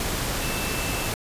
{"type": "tone in noise", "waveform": "sine", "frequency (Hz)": 2656, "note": "E7", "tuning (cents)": 12, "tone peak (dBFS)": -34, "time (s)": [0.42, 1.09], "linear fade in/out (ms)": 2, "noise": "pink", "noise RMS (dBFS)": -27, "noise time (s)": [0, 1.14], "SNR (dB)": -10, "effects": ["resampled to 32000 Hz"]}